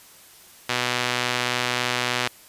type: tone with band-pass filter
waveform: sawtooth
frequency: 123.47 Hz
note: B2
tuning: in tune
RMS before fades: -25 dBFS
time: 0.69-2.28 s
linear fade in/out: 5 ms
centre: 2900 Hz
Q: 0.77
effects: white hiss -49 dBFS RMS until 2.48 s + resampled to 32000 Hz